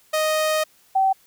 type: tone pair in turn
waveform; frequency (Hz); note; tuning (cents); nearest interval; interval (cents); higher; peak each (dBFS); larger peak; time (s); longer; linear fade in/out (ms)
sawtooth / sine; 622.3 / 769.4; D#5 / G5; 0 / -33; major third; 367; second; -15; neither; 0.13-0.64 / 0.95-1.13; first; 10
effects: white hiss -57 dBFS RMS until 1.26 s

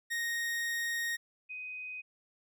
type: tone pair in turn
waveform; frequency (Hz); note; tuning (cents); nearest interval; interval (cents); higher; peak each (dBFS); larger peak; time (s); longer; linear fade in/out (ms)
40% pulse / sine; 1864 / 2505; A#6 / D#7; -1 / +11; perfect fourth; 512; second; -31 / -39; first; 0.1-1.17 / 1.49-2.02; first; 20
effects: none

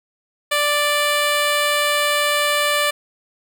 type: tone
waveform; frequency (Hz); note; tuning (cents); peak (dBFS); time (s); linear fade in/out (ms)
10% pulse; 587.3; D5; 0; -8; 0.51-2.91; 10
effects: none

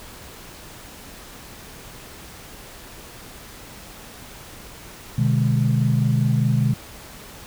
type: chord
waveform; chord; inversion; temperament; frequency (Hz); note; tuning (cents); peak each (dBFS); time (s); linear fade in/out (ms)
sine; G# diminished; first; just; 124.59 / 149.51 / 207.7; B2 / D3 / G#3; +16 / +31 / 0; -18 / -21 / -23; 5.18-6.74; 5
effects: tanh soft clip ceiling -7 dBFS + pink hiss -41 dBFS RMS until 7.46 s

